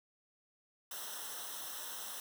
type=noise with comb filter; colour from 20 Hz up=white; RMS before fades=-44 dBFS; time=0.91-2.2 s; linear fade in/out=2 ms; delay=0.43 ms; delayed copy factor=-0.85; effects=none